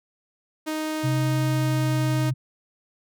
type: tone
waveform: sawtooth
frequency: 311.1 Hz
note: D#4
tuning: in tune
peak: -22 dBFS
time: 0.66-2.31 s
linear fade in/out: 20 ms
type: tone with pitch glide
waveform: sine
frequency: 130.81 to 129.16 Hz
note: C3 to C3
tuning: 0 to -22 cents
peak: -21 dBFS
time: 1.03-2.34 s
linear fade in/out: 20 ms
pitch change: -22 cents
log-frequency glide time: 1.41-1.93 s
effects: none